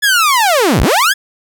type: linear two-way sweep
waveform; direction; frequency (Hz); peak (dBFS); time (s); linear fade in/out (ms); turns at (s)
sawtooth; down then up; 1730 to 34 to 1730; -5; 0.02-1.14; 20; 0.82
effects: none